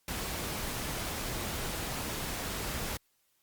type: noise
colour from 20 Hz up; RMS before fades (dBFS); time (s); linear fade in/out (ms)
pink; -36; 0.08-2.97; 2
effects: white hiss -73 dBFS RMS until 3.42 s + Opus 48 kbps